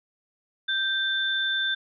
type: tone pair together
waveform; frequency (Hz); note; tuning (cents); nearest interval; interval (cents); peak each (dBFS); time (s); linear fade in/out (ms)
sine; 1568 / 3551; G6 / A7; 0 / +15; octave + major second; 1415; -26; 0.68-1.75; 10
effects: none

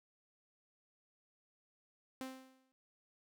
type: tone with exponential decay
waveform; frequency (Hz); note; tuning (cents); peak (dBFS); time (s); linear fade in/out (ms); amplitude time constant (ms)
sawtooth; 261.6; C4; 0; -36; 2.21-2.72; 0; 110
effects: none

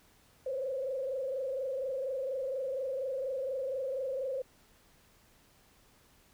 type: tone with frequency modulation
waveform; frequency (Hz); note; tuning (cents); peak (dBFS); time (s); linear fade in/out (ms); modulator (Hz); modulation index
sine; 530; C5; +22; -32; 0.46-4.42; 5; 24.2; 1.2
effects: pink hiss -64 dBFS RMS until 6.33 s

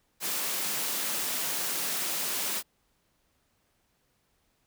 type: high-pass noise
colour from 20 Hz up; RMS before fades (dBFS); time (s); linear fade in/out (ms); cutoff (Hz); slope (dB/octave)
white; -31; 0.2-2.63; 50; 150; 48
effects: pink hiss -72 dBFS RMS until 4.66 s

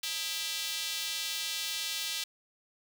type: tone with high-pass filter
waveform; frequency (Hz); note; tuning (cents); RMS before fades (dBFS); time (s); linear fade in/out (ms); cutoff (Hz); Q
square; 180.3; F#3; -45; -35; 0.03-2.24; 5; 3500; 1.6
effects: none

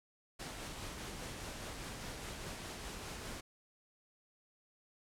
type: noise with tremolo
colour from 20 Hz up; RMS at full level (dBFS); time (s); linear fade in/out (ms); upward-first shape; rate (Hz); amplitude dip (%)
pink; -44; 0.39-3.41; 10; sine; 4.9; 25
effects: low-pass 10000 Hz 12 dB/octave

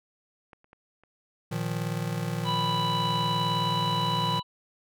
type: clicks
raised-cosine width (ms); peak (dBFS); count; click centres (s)
0.5; -33 / -43 / -36 / -42 / -37; 5; 0.532 / 0.644 / 0.731 / 1.036 / 2.374
type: chord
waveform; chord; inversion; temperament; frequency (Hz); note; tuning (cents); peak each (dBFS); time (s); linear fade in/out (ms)
square; Bb suspended fourth; none; just; 116.54 / 155.39 / 174.81; Bb2 / Eb3 / F3; 0 / -2 / +2; -34 / -33 / -34; 1.51-4.4; 10
type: harmonic tone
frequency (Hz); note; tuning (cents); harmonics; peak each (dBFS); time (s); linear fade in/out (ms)
987.8; B5; 0; 1 / 3 / 4; -27 / -34 / -34; 2.44-4.43; 50
effects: none

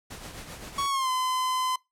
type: noise with tremolo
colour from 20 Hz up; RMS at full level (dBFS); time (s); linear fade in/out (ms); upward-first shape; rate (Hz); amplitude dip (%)
pink; -39; 0.1-0.87; 10; triangle; 7.7; 55
type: tone with pitch glide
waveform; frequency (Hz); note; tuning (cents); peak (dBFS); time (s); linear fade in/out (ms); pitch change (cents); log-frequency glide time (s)
45% pulse; 1115 to 1022.5; C#6 to C6; +10 to -40; -25; 0.78-1.76; 5; -150; 0.89-1.1
effects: noise-tail reverb RT60 0.2 s tail -23 dB re dry + low-pass 12000 Hz 12 dB/octave

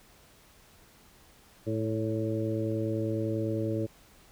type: harmonic tone with a mistuned harmonic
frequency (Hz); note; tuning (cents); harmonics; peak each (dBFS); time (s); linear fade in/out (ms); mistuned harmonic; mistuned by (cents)
109.9; A2; -2; 1 / 2 / 3 / 4 / 5; -32 / -37 / -32 / -36 / -36; 1.66-3.87; 20; 5; +24
effects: pink hiss -58 dBFS RMS until 4.31 s

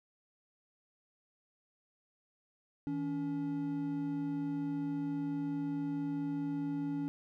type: tone pair together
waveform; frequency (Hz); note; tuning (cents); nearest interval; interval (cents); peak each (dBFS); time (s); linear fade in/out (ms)
triangle; 159.2 / 283.7; D#3 / C#4; +40 / +40; minor seventh; 1000; -39 / -32; 2.87-7.08; 0
effects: none

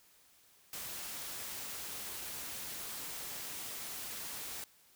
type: noise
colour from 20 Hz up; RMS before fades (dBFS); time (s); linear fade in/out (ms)
white; -43; 0.73-4.64; 2
effects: white hiss -65 dBFS RMS until 4.95 s

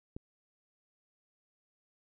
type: click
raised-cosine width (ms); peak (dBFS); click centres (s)
3; -28; 0.165
effects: none

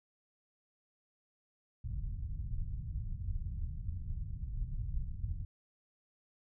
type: low-pass noise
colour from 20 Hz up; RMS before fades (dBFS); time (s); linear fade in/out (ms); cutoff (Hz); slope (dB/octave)
pink; -38; 1.84-5.45; 5; 120; 24
effects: none

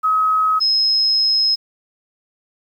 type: tone pair in turn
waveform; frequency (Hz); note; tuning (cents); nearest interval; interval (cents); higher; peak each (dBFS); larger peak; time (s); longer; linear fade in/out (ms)
sine; 1274 / 5140; D#6 / E8; +41 / -45; 2 octaves; 2414; second; -13; neither; 0.03-0.6 / 0.6-1.56; second; 20
effects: 8-bit

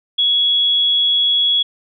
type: tone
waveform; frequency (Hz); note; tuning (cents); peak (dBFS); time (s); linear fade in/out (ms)
sine; 3353; G#7; +16; -12; 0.18-1.63; 10
effects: none

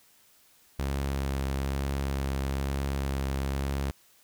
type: tone with vibrato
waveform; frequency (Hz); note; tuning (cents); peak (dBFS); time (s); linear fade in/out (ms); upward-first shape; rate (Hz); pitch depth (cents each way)
sawtooth; 68.3; C#2; -25; -24; 0.79-3.91; 0; triangle; 1.1; 20
effects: white hiss -61 dBFS RMS until 4.23 s

